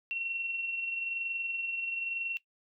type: tone with amplitude modulation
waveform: sine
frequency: 2724 Hz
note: F7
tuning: 44 cents flat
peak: -30 dBFS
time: 0.11-2.37 s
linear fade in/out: 0 ms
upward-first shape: sine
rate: 21 Hz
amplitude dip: 40%
effects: noise-tail reverb RT60 0.1 s tail -17 dB re dry